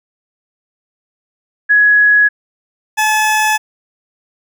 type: tone pair in turn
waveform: sine / 20% pulse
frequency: 1677 / 860.6 Hz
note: G#6 / A5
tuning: +16 / -39 cents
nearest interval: octave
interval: 1155 cents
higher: first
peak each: -6 dBFS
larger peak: neither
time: 1.69-2.29 / 2.97-3.58 s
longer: second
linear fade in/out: 20 ms
effects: none